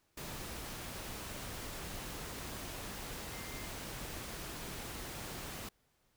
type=tone in noise; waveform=sine; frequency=2093 Hz; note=C7; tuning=in tune; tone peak=-52 dBFS; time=3.33-3.68 s; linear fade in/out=5 ms; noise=pink; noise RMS=-44 dBFS; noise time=0.17-5.69 s; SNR=-11 dB; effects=pink hiss -75 dBFS RMS until 6.16 s